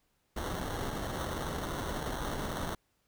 pink noise with sample-and-hold, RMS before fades -36 dBFS, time 0.36-2.75 s, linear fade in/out 5 ms, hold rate 2450 Hz, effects pink hiss -75 dBFS RMS until 3.07 s

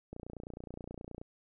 click train, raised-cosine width 2 ms, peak -30 dBFS, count 33, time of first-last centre 0.13-1.215 s, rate 29.5 Hz, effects none

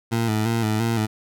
20% pulse tone with vibrato, 111.7 Hz, A2, 27 cents sharp, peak -15 dBFS, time 0.11-1.07 s, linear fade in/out 20 ms, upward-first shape square, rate 2.9 Hz, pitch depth 56 cents each way, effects none

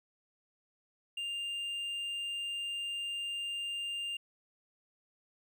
triangle tone with hard clipping, 2800 Hz, F7, 4 cents sharp, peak -36 dBFS, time 1.17-4.17 s, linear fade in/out 5 ms, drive 7 dB, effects none

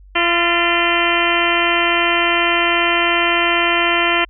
harmonic tone with a mistuned harmonic, 342.8 Hz, F4, 32 cents flat, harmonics 1 / 2 / 3 / 4 / 5 / 6 / 7 / 8 / 9, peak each -22 / -22 / -22 / -22 / -22 / -22 / -22 / -22 / -22 dBFS, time 0.15-4.25 s, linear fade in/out 10 ms, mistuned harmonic 5, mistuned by +52 cents, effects added 48 Hz sine -40 dBFS peak until 4.29 s

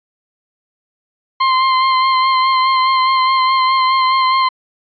40% pulse tone with vibrato, 1046.5 Hz, C6, in tune, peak -10 dBFS, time 1.4-4.49 s, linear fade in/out 10 ms, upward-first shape sine, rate 4.8 Hz, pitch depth 23 cents each way, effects resampled to 11025 Hz

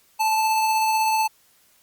square tone with tremolo, 877 Hz, A5, 6 cents flat, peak -18 dBFS, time 0.19-1.28 s, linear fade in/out 20 ms, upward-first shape triangle, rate 16 Hz, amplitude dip 25%, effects white hiss -59 dBFS RMS until 1.82 s + Opus 48 kbps

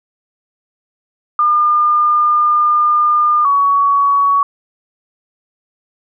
sine tone pair in turn, 1207 / 1124.6 Hz, D6 / C#6, +47 / +25 cents, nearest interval minor second, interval 122 cents, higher first, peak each -9 dBFS, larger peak neither, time 1.39-3.45 / 3.45-4.43 s, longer first, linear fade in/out 2 ms, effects none

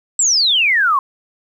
sine exponential sweep, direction down, 7910 to 1046.5 Hz, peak -11 dBFS, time 0.19-0.99 s, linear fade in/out 2 ms, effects 8-bit

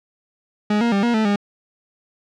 40% pulse tone with pitch steps, 209.3 / 235.2 / 198.5 / 237.7 / 218.7 / 203.2 Hz, G#3 / A#3 / G3 / A#3 / A3 / G#3, +14 / +16 / +22 / +34 / -10 / -38 cents, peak -15 dBFS, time 0.7-1.36 s, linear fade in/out 5 ms, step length 110 ms, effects low-pass 4000 Hz 12 dB/octave

